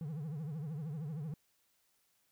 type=tone with vibrato; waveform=triangle; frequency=152.7 Hz; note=D#3; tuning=32 cents flat; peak=-36 dBFS; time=0.01-1.34 s; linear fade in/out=2 ms; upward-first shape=triangle; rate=13 Hz; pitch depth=200 cents each way; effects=white hiss -75 dBFS RMS until 2.31 s